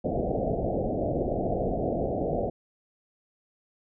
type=low-pass noise; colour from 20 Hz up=white; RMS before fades=-28 dBFS; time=0.04-2.5 s; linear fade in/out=10 ms; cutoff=730 Hz; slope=96 dB/octave; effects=none